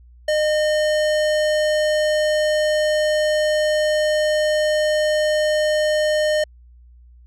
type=tone with hard clipping; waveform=sine; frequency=610 Hz; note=D#5; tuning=34 cents flat; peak=-18 dBFS; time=0.28-6.44 s; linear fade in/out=5 ms; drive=18 dB; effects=added 60 Hz sine -44 dBFS peak until 7.26 s